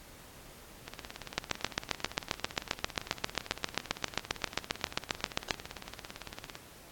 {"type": "two click trains", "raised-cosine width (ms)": 0.2, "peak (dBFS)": [-23, -9], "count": [102, 32], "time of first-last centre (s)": [[0.88, 6.554], [1.38, 5.508]], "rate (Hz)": [17.8, 7.51], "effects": ["pink hiss -53 dBFS RMS until 6.91 s", "AAC 64 kbps"]}